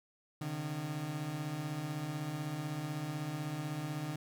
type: beating tone pair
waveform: 30% pulse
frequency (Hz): 136.2 / 152.2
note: C#3 / D#3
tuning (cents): -30 / -38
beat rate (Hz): 16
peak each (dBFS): -40 / -35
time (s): 0.41-4.16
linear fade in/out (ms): 5
effects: none